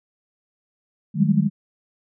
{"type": "tone cluster", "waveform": "sine", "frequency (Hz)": [153.7, 187.8, 199.6, 212], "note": ["D#3", "F#3", "G3", "G#3"], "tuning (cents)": [-21, 26, 32, 36], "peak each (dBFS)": -21, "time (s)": [1.14, 1.5], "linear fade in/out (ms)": 50, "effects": []}